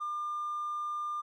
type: tone with hard clipping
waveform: sine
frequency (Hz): 1200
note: D6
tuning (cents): +37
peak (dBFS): -33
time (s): 0-1.22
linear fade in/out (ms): 20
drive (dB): 1
effects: none